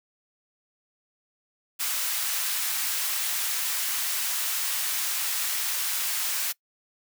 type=high-pass noise; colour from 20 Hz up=white; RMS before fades=-28 dBFS; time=1.79-6.53 s; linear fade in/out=20 ms; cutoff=1100 Hz; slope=12 dB/octave; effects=noise-tail reverb RT60 0.1 s tail -23 dB re dry